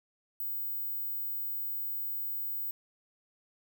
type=tone; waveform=sine; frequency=16000 Hz; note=B9; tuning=21 cents sharp; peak=-32 dBFS; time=0.4-2.71 s; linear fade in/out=2 ms; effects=none